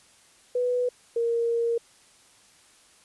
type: tone pair in turn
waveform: sine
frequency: 493.9 / 466.2 Hz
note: B4 / A#4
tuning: 0 / 0 cents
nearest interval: minor second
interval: 100 cents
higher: first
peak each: -22 dBFS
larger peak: neither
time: 0.55-0.89 / 1.16-1.78 s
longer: second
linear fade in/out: 5 ms
effects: white hiss -57 dBFS RMS until 3.04 s + resampled to 24000 Hz